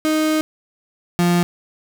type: tone pair in turn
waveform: 35% pulse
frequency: 311.1 / 174.6 Hz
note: D#4 / F3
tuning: 0 / 0 cents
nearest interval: minor seventh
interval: 1000 cents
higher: first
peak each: -14 / -12 dBFS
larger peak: second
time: 0.05-0.41 / 1.19-1.43 s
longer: first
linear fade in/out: 0 ms
effects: none